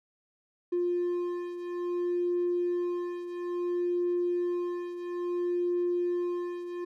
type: beating tone pair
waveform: triangle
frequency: 351.9 / 352.49 Hz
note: F4 / F4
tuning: +13 / +16 cents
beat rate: 0.59 Hz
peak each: -26 / -31 dBFS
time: 0.72-6.85 s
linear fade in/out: 10 ms
effects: tanh soft clip ceiling -22 dBFS